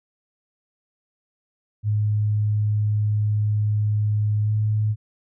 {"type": "tone with pitch glide", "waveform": "sine", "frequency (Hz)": [105.5, 107.03], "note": ["G#2", "A2"], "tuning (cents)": [28, -47], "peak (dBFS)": -18, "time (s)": [1.83, 4.96], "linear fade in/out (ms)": 50, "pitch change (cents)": 25, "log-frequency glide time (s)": [4.43, 4.51], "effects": []}